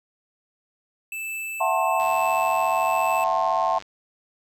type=tone with tremolo; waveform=square; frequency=2637 Hz; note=E7; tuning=in tune; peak=-29 dBFS; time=1.12-3.24 s; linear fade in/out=2 ms; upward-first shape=triangle; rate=1.1 Hz; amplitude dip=30%
type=chord; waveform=sine; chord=F# half-diminished seventh; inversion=third; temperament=just; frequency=666 / 740 / 888 / 1065.6 Hz; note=E5 / F#5 / A5 / C6; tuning=+18 / 0 / +16 / +31 cents; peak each=-25 dBFS; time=1.6-3.79 s; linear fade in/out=10 ms
type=click train; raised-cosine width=0.2 ms; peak=-23 dBFS; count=179; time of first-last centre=2-3.824 s; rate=97.6 Hz
effects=none